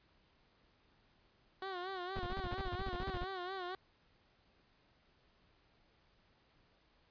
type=tone with vibrato; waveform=15% pulse; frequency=370.4 Hz; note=F#4; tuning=2 cents sharp; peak=-34 dBFS; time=1.62-3.75 s; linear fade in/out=2 ms; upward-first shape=sine; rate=4.3 Hz; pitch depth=85 cents each way
type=noise bursts; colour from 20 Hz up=brown; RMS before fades=-40 dBFS; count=16; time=2.16-3.242 s; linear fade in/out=0 ms; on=32 ms; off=38 ms
effects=pink hiss -71 dBFS RMS until 7.1 s + resampled to 11025 Hz